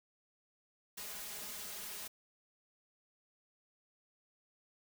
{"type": "noise with comb filter", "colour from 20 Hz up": "white", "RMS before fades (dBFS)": -45, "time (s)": [0.97, 2.08], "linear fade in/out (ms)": 10, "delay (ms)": 4.8, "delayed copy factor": 0.95, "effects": []}